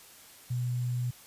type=tone with sample-and-hold; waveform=sine; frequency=123.47 Hz; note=B2; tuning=in tune; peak=-28 dBFS; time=0.5-1.11 s; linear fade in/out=10 ms; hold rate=7350 Hz; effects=white hiss -53 dBFS RMS until 1.26 s + resampled to 32000 Hz